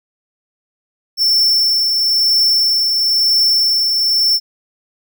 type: tone with tremolo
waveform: square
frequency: 5390 Hz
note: E8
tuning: 38 cents sharp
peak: -10 dBFS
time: 1.17-4.4 s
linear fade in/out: 50 ms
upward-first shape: triangle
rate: 1 Hz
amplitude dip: 35%
effects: none